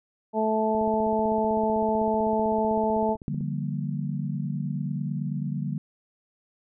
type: harmonic tone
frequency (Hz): 218.4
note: A3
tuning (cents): -13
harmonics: 1 / 2 / 3 / 4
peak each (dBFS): -27 / -27 / -27 / -27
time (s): 0.33-3.17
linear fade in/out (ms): 50
type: click train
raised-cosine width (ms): 3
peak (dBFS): -28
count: 43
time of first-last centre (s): 0.75-3.408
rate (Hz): 15.8
type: chord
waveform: sine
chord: G minor seventh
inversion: second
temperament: just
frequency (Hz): 147 / 176.4 / 196 / 235.2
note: D3 / F3 / G3 / Bb3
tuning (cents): +2 / +18 / 0 / +16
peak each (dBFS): -29 / -35 / -33 / -35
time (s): 3.28-5.78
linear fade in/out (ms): 0
effects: none